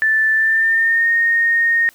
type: tone with pitch glide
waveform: sine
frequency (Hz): 1760 to 1850.7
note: A6 to A#6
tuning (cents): 0 to -13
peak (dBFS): -12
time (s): 0.02-1.89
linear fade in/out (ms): 0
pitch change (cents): +87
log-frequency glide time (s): 0.33-1.11
effects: white hiss -50 dBFS RMS until 1.94 s